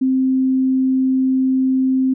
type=tone; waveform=sine; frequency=261.6 Hz; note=C4; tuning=in tune; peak=-13 dBFS; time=0.01-2.14 s; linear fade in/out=10 ms; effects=none